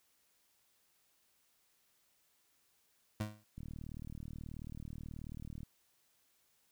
25% pulse tone with exponential decay, 106 Hz, G#2, 36 cents sharp, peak -29 dBFS, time 3.2-3.44 s, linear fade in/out 5 ms, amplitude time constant 52 ms
click train, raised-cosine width 5 ms, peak -34 dBFS, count 80, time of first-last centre 3.58-5.632 s, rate 38.5 Hz
effects white hiss -74 dBFS RMS until 6.71 s

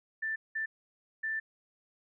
sine tone bursts at uneven times, 1771 Hz, A6, 11 cents sharp, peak -31 dBFS, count 3, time 0.22-0.36 / 0.55-0.66 / 1.23-1.4 s, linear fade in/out 10 ms, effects none

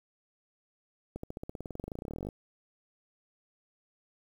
accelerating click train, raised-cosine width 2 ms, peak -25 dBFS, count 29, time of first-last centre 1.16-2.288 s, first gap 74 ms, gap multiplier 0.95, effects 9-bit

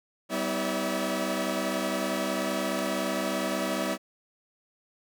sawtooth tone cluster, 194.6 / 249.8 / 319.4 / 573 / 650 Hz, G3 / B3 / D#4 / D5 / E5, -12 / +20 / +45 / -43 / -24 cents, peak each -30 dBFS, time 0.29-3.98 s, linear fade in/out 50 ms, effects none

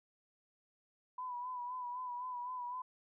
sine tone with vibrato, 991 Hz, B5, 6 cents sharp, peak -39 dBFS, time 1.18-2.82 s, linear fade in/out 5 ms, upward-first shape sine, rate 3.9 Hz, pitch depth 43 cents each way, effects none

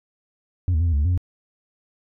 sine tone with pitch steps, 89.7 / 78.3 / 86 / 83.6 / 71.3 / 73.5 / 89.9 / 89.4 Hz, F2 / D#2 / F2 / E2 / C#2 / D2 / F#2 / F2, +47 / +11 / -26 / +25 / +49 / +2 / -49 / +41 cents, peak -14 dBFS, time 0.68-1.176 s, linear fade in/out 0 ms, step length 62 ms, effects tanh soft clip ceiling -16 dBFS

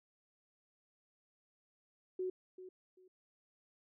sine tone with echo, 370 Hz, F#4, in tune, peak -35 dBFS, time 2.19-2.3 s, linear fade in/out 5 ms, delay 390 ms, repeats 2, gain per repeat -13 dB, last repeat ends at 3.08 s, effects none

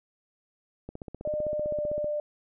click train, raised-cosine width 2 ms, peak -25 dBFS, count 19, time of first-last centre 0.89-2.044 s, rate 15.6 Hz
sine tone with pitch glide, 604 to 595.7 Hz, D5 to D5, +48 to +24 cents, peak -27 dBFS, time 1.25-2.2 s, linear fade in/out 2 ms, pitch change -24 cents, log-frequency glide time 1.46-1.82 s
effects none

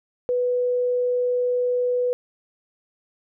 sine tone, 493.9 Hz, B4, in tune, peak -19 dBFS, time 0.29-2.13 s, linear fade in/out 0 ms, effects none

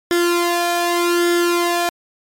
sawtooth tone with flanger, 346.7 Hz, F4, 13 cents flat, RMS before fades -17 dBFS, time 0.11-1.89 s, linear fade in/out 0 ms, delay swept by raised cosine 0.58 to 1.25 ms, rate 0.84 Hz, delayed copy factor +0.75, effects MP3 64 kbps

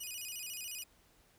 10% pulse tone with vibrato, 2700 Hz, E7, 41 cents sharp, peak -33 dBFS, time 0-0.84 s, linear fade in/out 10 ms, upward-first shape square, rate 14 Hz, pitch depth 140 cents each way, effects pink hiss -67 dBFS RMS until 1.38 s

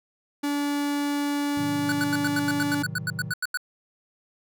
45% pulse tone, 288.1 Hz, D4, 33 cents flat, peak -24 dBFS, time 0.43-2.83 s, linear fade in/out 10 ms
triangle chord, A diminished seventh, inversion none, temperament just, 110 / 132 / 158.4 / 190.08 Hz, A2 / C3 / Eb3 / Gb3, 0 / +16 / +31 / +47 cents, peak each -35 / -37 / -33 / -39 dBFS, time 1.57-3.33 s, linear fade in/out 5 ms
square tone bursts, 1480 Hz, F#6, in tune, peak -25 dBFS, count 15, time 1.89-3.573 s, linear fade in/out 2 ms, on 31 ms, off 87 ms
effects none

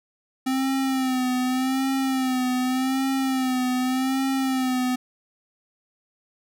square tone with vibrato, 260 Hz, C4, 11 cents flat, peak -22 dBFS, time 0.46-4.96 s, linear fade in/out 10 ms, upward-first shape sine, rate 0.85 Hz, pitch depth 53 cents each way, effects none

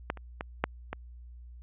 clicks, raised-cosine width 0.5 ms, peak -14 / -30 / -19 / -10 / -19 dBFS, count 5, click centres 0.101 / 0.173 / 0.409 / 0.64 / 0.93 s, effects added 60 Hz sine -45 dBFS peak until 1.62 s + resampled to 8000 Hz

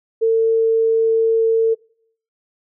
sine tone, 450.4 Hz, A4, 40 cents sharp, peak -12 dBFS, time 0.21-1.75 s, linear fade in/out 20 ms, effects noise-tail reverb RT60 0.6 s tail -24 dB re dry

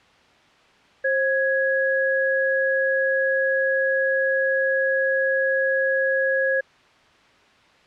sine tone pair together, 532.9 / 1666 Hz, C5 / G#6, +32 / +5 cents, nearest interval octave + minor sixth, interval 1973 cents, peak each -21 dBFS, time 1.04-6.61 s, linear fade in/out 10 ms, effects white hiss -54 dBFS RMS until 7.86 s + low-pass 3000 Hz 12 dB/octave

